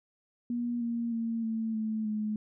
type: tone with pitch steps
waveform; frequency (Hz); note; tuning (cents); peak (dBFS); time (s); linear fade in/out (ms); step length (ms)
sine; 239.5 / 234 / 228.7 / 223.5 / 218.4 / 213.4; A#3 / A#3 / A#3 / A3 / A3 / G#3; +47 / +7 / -33 / +27 / -13 / +47; -29; 0.5-2.36; 2; 310
effects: none